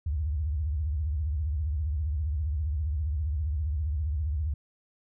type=tone with vibrato; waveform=sine; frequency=75 Hz; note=D2; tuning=37 cents sharp; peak=-26 dBFS; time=0.06-4.54 s; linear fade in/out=5 ms; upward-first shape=sine; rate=15 Hz; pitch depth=210 cents each way; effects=none